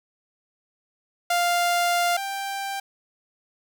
sawtooth tone pair in turn, 698.5 / 787.3 Hz, F5 / G5, 0 / +7 cents, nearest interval major second, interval 207 cents, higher second, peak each -16 / -24 dBFS, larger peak first, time 1.3-2.17 / 2.17-2.8 s, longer first, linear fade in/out 5 ms, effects none

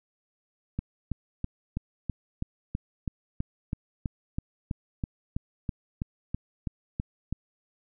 click train, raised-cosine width 5 ms, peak -17 dBFS, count 21, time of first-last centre 0.79-7.326 s, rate 3.06 Hz, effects none

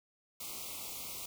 white band-stop noise, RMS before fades -43 dBFS, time 0.4-1.26 s, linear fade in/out 5 ms, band 1300 to 2100 Hz, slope 96 dB/octave, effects none

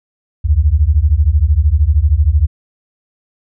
sine beating tone pair, 68.6 / 81.6 Hz, C#2 / E2, -17 / -17 cents, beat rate 13 Hz, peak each -11 dBFS, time 0.44-2.47 s, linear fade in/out 20 ms, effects none

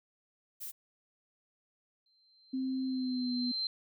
violet noise, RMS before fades -42 dBFS, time 0.6-0.72 s, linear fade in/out 20 ms
sine tone with exponential growth, 4118 Hz, C8, 28 cents flat, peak -30 dBFS, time 2.06-3.67 s, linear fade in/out 2 ms, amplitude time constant 350 ms
sine tone with pitch glide, 261.6 to 246.9 Hz, C4 to B3, 0 to 0 cents, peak -31 dBFS, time 2.53-3.52 s, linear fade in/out 10 ms, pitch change -100 cents, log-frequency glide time 2.86-3.33 s
effects none

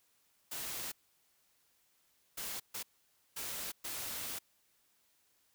white noise bursts at uneven times, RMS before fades -41 dBFS, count 5, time 0.51-0.92 / 2.37-2.6 / 2.74-2.83 / 3.36-3.72 / 3.84-4.39 s, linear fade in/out 10 ms, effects white hiss -73 dBFS RMS until 5.54 s

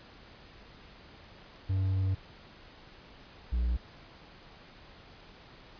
triangle tone pair in turn, 95.3 / 59.7 Hz, G2 / A#1, -48 / +42 cents, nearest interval minor sixth, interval 810 cents, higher first, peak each -24 dBFS, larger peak neither, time 1.69-2.15 / 3.52-3.77 s, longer first, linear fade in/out 10 ms, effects pink hiss -53 dBFS RMS until 5.79 s + resampled to 11025 Hz

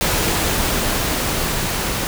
pink noise with level ramp, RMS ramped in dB -18 to -22 dBFS, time 0.01-2.07 s, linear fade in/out 0 ms, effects none

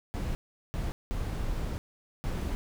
brown noise bursts at uneven times, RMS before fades -32 dBFS, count 4, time 0.14-0.35 / 0.74-0.92 / 1.11-1.78 / 2.24-2.55 s, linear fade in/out 0 ms, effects none

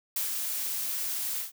blue noise with ADSR envelope, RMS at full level -29 dBFS, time 0.16-1.52 s, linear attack 4 ms, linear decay 120 ms, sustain -3 dB, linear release 130 ms, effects none

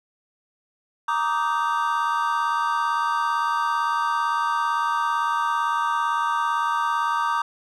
triangle chord, Eb major seventh, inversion second, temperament just, 933.4 / 1166.7 / 1244.5 / 1555.6 Hz, Bb5 / D6 / Eb6 / G6, +2 / -12 / 0 / -14 cents, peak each -23 / -23 / -26 / -28 dBFS, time 1.08-7.42 s, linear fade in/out 5 ms, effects none

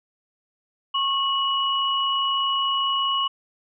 sine tone pair together, 1094.6 / 2927 Hz, C#6 / F#7, -22 / -19 cents, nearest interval octave + perfect fourth, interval 1703 cents, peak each -23 dBFS, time 0.94-3.28 s, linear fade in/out 10 ms, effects none

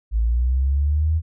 sine linear sweep, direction up, 53.2 to 81.9 Hz, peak -16 dBFS, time 0.11-1.22 s, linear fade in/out 50 ms, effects none

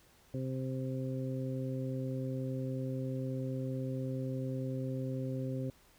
harmonic tone, 130.81 Hz, C3, in tune, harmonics 1 / 2 / 3 / 4, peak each -36 / -39 / -45 / -43 dBFS, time 0.34-5.7 s, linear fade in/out 2 ms, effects pink hiss -64 dBFS RMS until 5.98 s

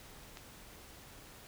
click, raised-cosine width 0.2 ms, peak -29 dBFS, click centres 0.372 s, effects pink hiss -54 dBFS RMS until 1.47 s

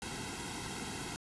pink noise with comb filter, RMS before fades -41 dBFS, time 0.02-1.16 s, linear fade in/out 0 ms, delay 1.7 ms, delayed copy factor -0.85, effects resampled to 24000 Hz

